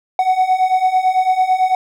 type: beating tone pair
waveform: triangle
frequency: 740 / 749 Hz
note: F#5 / F#5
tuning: 0 / +21 cents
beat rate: 9 Hz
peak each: -15 / -12 dBFS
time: 0.19-1.75 s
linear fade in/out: 2 ms
effects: none